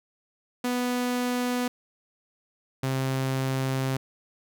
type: tone pair in turn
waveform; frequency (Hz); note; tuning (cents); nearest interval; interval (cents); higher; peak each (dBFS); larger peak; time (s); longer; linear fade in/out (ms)
sawtooth; 246.9 / 132.62; B3 / C3; 0 / +24; major seventh; 1076; first; -21; neither; 0.64-1.68 / 2.83-3.97; second; 5
effects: none